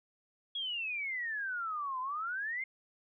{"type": "exponential two-way sweep", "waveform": "sine", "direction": "down then up", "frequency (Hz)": [3353, 1003, 2147], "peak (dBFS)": -34, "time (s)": [0.55, 2.64], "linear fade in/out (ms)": 5, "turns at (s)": 2, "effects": []}